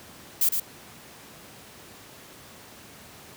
violet noise with echo, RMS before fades -21 dBFS, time 0.41-0.49 s, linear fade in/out 5 ms, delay 110 ms, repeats 1, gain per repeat -5 dB, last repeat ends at 0.6 s, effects pink hiss -47 dBFS RMS until 3.36 s + high-pass 100 Hz 12 dB/octave

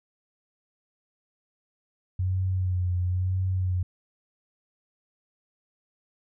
sine tone with vibrato, 91.6 Hz, F#2, 17 cents flat, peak -23 dBFS, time 2.19-3.83 s, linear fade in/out 5 ms, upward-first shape sine, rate 1 Hz, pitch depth 38 cents each way, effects none

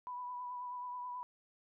sine tone with vibrato, 987.8 Hz, B5, in tune, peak -40 dBFS, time 0.07-1.23 s, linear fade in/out 0 ms, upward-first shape triangle, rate 9.3 Hz, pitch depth 28 cents each way, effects none

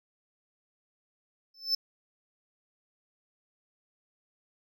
triangle tone with exponential growth, 5274 Hz, E8, in tune, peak -20 dBFS, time 1.54-1.75 s, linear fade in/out 5 ms, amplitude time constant 45 ms, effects none

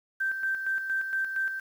sine tone with tremolo, 1561 Hz, G6, 8 cents flat, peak -25 dBFS, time 0.2-1.6 s, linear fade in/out 10 ms, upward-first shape square, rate 4.3 Hz, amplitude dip 50%, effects 9-bit

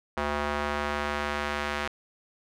square tone with band-pass filter sweep, 73.3 Hz, D2, 3 cents flat, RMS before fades -30 dBFS, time 0.17-1.88 s, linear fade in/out 5 ms, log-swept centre 1100 to 1800 Hz, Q 0.91, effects none

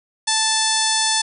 harmonic tone with a mistuned harmonic, 880 Hz, A5, in tune, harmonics 1 / 2 / 3 / 4 / 5 / 6 / 7 / 8 / 9 / 10, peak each -24 / -26 / -33 / -24 / -25 / -25 / -25 / -31 / -29 / -24 dBFS, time 0.27-1.22 s, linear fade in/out 10 ms, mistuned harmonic 10, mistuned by +42 cents, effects none

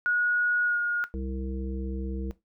sine tone with pitch glide, 1452 to 1432 Hz, F#6 to F6, -33 to +43 cents, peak -22 dBFS, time 0.06-1.04 s, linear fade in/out 0 ms, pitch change -24 cents, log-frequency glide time 0.65-0.77 s
harmonic tone, 65.41 Hz, C2, in tune, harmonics 1 / 3 / 5 / 7, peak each -32 / -37 / -39 / -40 dBFS, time 1.14-2.31 s, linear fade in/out 0 ms
effects noise-tail reverb RT60 0.2 s tail -17 dB re dry

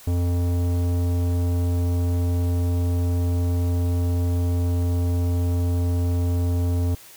sine tone with tanh clipping, 87.6 Hz, F2, 6 cents sharp, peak -21 dBFS, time 0.07-6.95 s, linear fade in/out 5 ms, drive 15 dB, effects white hiss -46 dBFS RMS until 7.16 s

